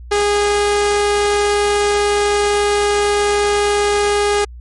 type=tone; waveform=sawtooth; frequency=411 Hz; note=G#4; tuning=18 cents flat; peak=-9 dBFS; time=0.11-4.45 s; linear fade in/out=10 ms; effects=added 60 Hz sine -31 dBFS peak until 4.6 s + MP3 48 kbps